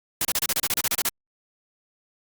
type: noise bursts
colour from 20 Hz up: white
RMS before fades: -23 dBFS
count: 13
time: 0.21-1.089 s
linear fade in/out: 2 ms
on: 39 ms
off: 31 ms
effects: Opus 48 kbps